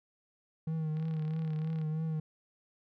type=tone with vibrato; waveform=triangle; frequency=157.7 Hz; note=D#3; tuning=24 cents sharp; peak=-29 dBFS; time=0.67-2.2 s; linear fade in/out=5 ms; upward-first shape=triangle; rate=3.1 Hz; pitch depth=46 cents each way
type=click train; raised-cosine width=0.3 ms; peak=-38 dBFS; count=31; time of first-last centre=0.97-1.815 s; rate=35.5 Hz
effects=none